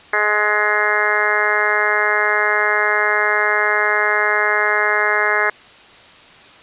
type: harmonic tone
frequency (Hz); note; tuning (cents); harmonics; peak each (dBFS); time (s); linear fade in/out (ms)
210; G#3; +19; 2 / 3 / 4 / 5 / 6 / 7 / 8 / 9 / 10; -24 / -25 / -25 / -25 / -23 / -24 / -19 / -23 / -22; 0.13-5.5; 5
effects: white hiss -43 dBFS RMS until 6.62 s + resampled to 8000 Hz